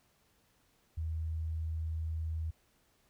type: tone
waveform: sine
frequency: 80.2 Hz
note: E2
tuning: 47 cents flat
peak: -33 dBFS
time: 0.97-2.51 s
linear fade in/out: 10 ms
effects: pink hiss -71 dBFS RMS until 3.09 s